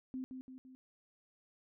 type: tone with echo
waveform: sine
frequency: 258.7 Hz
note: C4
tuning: 19 cents flat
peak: -38 dBFS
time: 0.14-0.24 s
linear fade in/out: 0 ms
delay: 170 ms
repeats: 3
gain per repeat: -5 dB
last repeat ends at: 0.75 s
effects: none